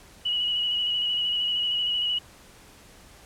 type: tone with vibrato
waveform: sine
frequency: 2924 Hz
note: F#7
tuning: 21 cents flat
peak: -23 dBFS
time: 0.25-2.19 s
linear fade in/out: 10 ms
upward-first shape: square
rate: 13 Hz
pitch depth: 20 cents each way
effects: pink hiss -51 dBFS RMS until 3.25 s + low-pass 12000 Hz 12 dB/octave